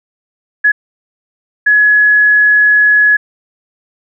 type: tone bursts at uneven times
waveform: sine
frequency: 1690 Hz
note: G#6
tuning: 30 cents sharp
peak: -5 dBFS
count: 2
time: 0.64-0.72 / 1.66-3.17 s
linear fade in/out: 10 ms
effects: none